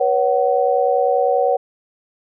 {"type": "tone cluster", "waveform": "sine", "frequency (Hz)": [484.9, 555, 750], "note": ["B4", "C#5", "F#5"], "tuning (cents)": [-32, 2, 23], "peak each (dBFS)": -18, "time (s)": [0, 1.57], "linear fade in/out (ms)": 10, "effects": []}